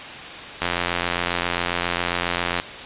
click train, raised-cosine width 0.3 ms, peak -5 dBFS, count 174, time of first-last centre 0.62-2.599 s, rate 87.4 Hz, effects white hiss -34 dBFS RMS until 2.85 s + resampled to 8000 Hz

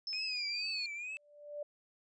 sine linear sweep, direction down, 5280 to 4335 Hz, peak -36 dBFS, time 0.07-0.86 s, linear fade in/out 2 ms
triangle tone with vibrato, 2460 Hz, D#7, 20 cents flat, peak -38 dBFS, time 0.13-1.17 s, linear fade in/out 0 ms, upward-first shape triangle, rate 2.2 Hz, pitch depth 120 cents each way
sine tone with exponential growth, 587.3 Hz, D5, in tune, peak -36 dBFS, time 1.07-1.63 s, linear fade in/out 5 ms, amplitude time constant 120 ms
effects resampled to 22050 Hz

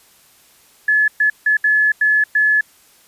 sine tone bursts at uneven times, 1714 Hz, A6, 46 cents flat, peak -11 dBFS, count 6, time 0.88-1.08 / 1.2-1.3 / 1.46-1.57 / 1.64-1.92 / 2.01-2.24 / 2.35-2.61 s, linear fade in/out 5 ms, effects white hiss -51 dBFS RMS until 3.07 s + resampled to 32000 Hz

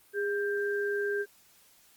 sine tone pair together, 407.8 / 1581 Hz, G#4 / G6, -32 / +14 cents, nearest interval octave + major seventh, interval 2346 cents, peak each -29 / -33 dBFS, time 0.13-1.26 s, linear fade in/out 50 ms, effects white hiss -61 dBFS RMS until 1.96 s + Opus 32 kbps

